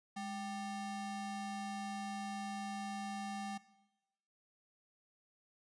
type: ring-modulated tone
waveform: square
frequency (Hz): 493.9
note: B4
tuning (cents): 0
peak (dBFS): -38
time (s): 0.16-3.58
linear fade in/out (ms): 10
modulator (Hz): 288
effects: noise-tail reverb RT60 1.0 s tail -19 dB re dry + resampled to 22050 Hz